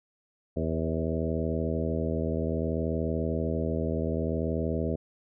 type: harmonic tone with a mistuned harmonic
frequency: 80.6 Hz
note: E2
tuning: 38 cents flat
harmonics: 1 / 2 / 3 / 4 / 5 / 6 / 7 / 8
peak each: -32 / -33 / -33 / -37 / -35 / -36 / -38 / -38 dBFS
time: 0.56-4.96 s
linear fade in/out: 10 ms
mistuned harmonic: 7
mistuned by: -24 cents
effects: none